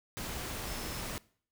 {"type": "tone in noise", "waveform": "sine", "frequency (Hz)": 5250, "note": "E8", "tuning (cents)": -8, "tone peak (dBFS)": -50, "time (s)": [0.67, 1.01], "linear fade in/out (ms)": 0, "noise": "pink", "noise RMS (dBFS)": -39, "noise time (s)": [0.17, 1.18], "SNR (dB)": -14, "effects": ["noise-tail reverb RT60 0.5 s tail -21 dB re dry"]}